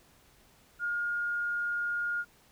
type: tone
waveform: sine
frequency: 1422 Hz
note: F6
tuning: 31 cents sharp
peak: -29 dBFS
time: 0.79-2.25 s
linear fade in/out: 50 ms
effects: pink hiss -62 dBFS RMS until 2.51 s